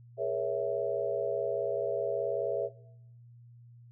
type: chord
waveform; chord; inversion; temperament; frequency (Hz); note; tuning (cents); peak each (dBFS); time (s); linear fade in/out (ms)
sine; A# half-diminished seventh; third; equal with one note detuned; 415.3 / 475.7 / 554.4 / 659.3; G#4 / A#4 / C#5 / E5; 0 / +35 / 0 / 0; -35 / -36 / -33 / -32; 0.17-2.7; 50
effects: noise-tail reverb RT60 0.7 s tail -18 dB re dry + added 119 Hz sine -51 dBFS peak until 3.91 s